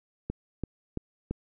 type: click train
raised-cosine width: 3 ms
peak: -18 dBFS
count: 4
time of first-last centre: 0.3-1.31 s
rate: 2.97 Hz
effects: none